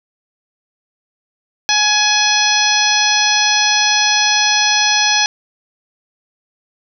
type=harmonic tone with a mistuned harmonic; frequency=840 Hz; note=G#5; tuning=19 cents sharp; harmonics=1 / 2 / 3 / 4 / 5 / 6 / 7; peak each=-19 / -19 / -19 / -19 / -19 / -19 / -19 dBFS; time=1.69-5.26 s; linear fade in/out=0 ms; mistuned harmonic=6; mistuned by=+37 cents; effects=none